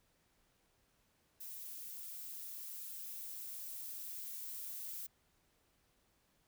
violet noise with level ramp, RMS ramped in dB -48 to -45 dBFS, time 1.4-5.07 s, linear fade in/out 10 ms, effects pink hiss -75 dBFS RMS until 6.47 s

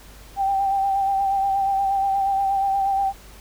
sine tone with vibrato, 784 Hz, G5, in tune, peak -18 dBFS, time 0.36-3.13 s, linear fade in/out 50 ms, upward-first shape sine, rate 8.4 Hz, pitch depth 27 cents each way, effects added 50 Hz sine -44 dBFS peak until 3.4 s + pink hiss -47 dBFS RMS until 3.4 s

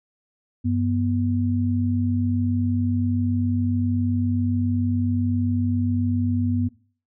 sine tone pair together, 96.99 / 244.4 Hz, G2 / B3, -18 / -18 cents, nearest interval octave + major third, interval 1600 cents, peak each -22 dBFS, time 0.64-6.69 s, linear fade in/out 20 ms, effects noise-tail reverb RT60 0.4 s tail -18 dB re dry

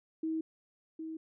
sine tone with echo, 320 Hz, D#4, 49 cents sharp, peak -31 dBFS, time 0.23-0.41 s, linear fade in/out 5 ms, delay 760 ms, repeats 1, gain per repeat -7 dB, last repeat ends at 1.17 s, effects none

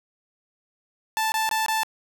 sawtooth tone bursts, 880 Hz, A5, in tune, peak -18 dBFS, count 4, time 1.17-1.833 s, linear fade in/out 0 ms, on 150 ms, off 21 ms, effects none

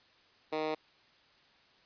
10% pulse tone with high-pass filter, 155.56 Hz, D#3, in tune, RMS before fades -34 dBFS, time 0.52-0.75 s, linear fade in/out 10 ms, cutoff 400 Hz, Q 1.6, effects white hiss -64 dBFS RMS until 1.85 s + resampled to 11025 Hz

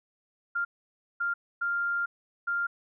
sine tone bursts at uneven times, 1396.9 Hz, F6, in tune, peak -26 dBFS, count 4, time 0.55-0.65 / 1.2-1.34 / 1.61-2.06 / 2.47-2.67 s, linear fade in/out 10 ms, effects none

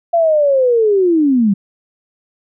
sine linear sweep, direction down, 689 to 188.8 Hz, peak -9 dBFS, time 0.13-1.54 s, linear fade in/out 10 ms, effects none

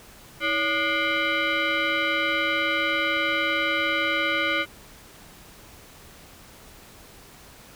sine tone with frequency modulation, 324 Hz, E4, 30 cents flat, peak -21 dBFS, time 0.4-4.66 s, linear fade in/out 50 ms, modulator 889 Hz, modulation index 3, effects pink hiss -48 dBFS RMS until 7.75 s

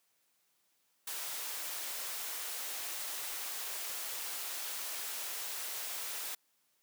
white high-pass noise, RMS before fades -40 dBFS, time 1.07-6.35 s, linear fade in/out 5 ms, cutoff 490 Hz, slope 12 dB/octave, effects white hiss -75 dBFS RMS until 6.82 s + high-pass 150 Hz 12 dB/octave

